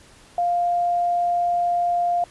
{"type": "tone", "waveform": "sine", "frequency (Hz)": 700, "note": "F5", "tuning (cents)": 4, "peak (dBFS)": -18, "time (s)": [0.38, 2.24], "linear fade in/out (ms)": 2, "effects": ["pink hiss -50 dBFS RMS until 2.3 s", "resampled to 24000 Hz"]}